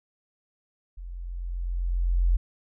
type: tone with level ramp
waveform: sine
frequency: 43.81 Hz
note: F1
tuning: 6 cents sharp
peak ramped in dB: -36 to -17 dBFS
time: 0.97-2.37 s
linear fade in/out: 10 ms
effects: none